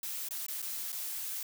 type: noise with dropouts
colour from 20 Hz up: blue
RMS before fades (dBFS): -38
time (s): 0.03-1.43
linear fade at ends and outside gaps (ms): 2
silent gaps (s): 0.287-0.308 / 0.465-0.483 / 0.619-0.625 / 0.921-0.927
effects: none